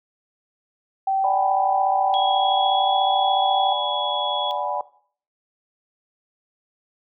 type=tone; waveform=sine; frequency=774 Hz; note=G5; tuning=22 cents flat; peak=-18 dBFS; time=1.07-3.73 s; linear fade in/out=5 ms
type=chord; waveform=sine; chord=G# half-diminished seventh; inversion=second; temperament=equal; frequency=587.3 / 740 / 830.6 / 987.8 Hz; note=D5 / F#5 / G#5 / B5; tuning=0 / 0 / 0 / 0 cents; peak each=-28 / -28 / -27 / -28 dBFS; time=1.24-4.81 s; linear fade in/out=2 ms
type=tone with pitch glide; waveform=sine; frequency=3322 to 3366 Hz; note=G#7 to G#7; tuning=0 to +23 cents; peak=-25 dBFS; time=2.14-4.51 s; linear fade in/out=0 ms; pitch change=+23 cents; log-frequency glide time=2.32-2.94 s
effects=noise-tail reverb RT60 0.5 s tail -17 dB re dry